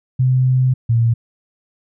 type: tone pair in turn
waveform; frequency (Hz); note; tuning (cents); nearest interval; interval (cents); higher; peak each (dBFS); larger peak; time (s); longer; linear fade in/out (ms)
sine; 128.6 / 116.03; C3 / A#2; -30 / -8; major second; 178; first; -11; neither; 0.19-0.74 / 0.89-1.14; first; 10
effects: none